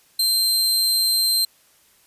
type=tone; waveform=sawtooth; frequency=4139 Hz; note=C8; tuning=20 cents flat; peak=-14 dBFS; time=0.19-1.45 s; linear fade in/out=5 ms; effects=white hiss -57 dBFS RMS until 2.06 s + resampled to 32000 Hz